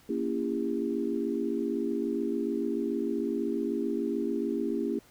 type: chord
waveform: sine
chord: A# diminished seventh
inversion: none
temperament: just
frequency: 233.1 / 279.7 / 335.6 / 402.8 Hz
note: A#3 / C#4 / E4 / G4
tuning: 0 / +16 / +31 / +47 cents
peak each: -33 dBFS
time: 0.09-4.99 s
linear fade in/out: 5 ms
effects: pink hiss -59 dBFS RMS until 5.1 s